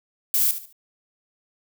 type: noise with echo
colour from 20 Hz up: violet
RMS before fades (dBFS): -20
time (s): 0.34-0.51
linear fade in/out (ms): 0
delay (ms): 72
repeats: 3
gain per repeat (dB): -11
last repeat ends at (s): 0.726
effects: none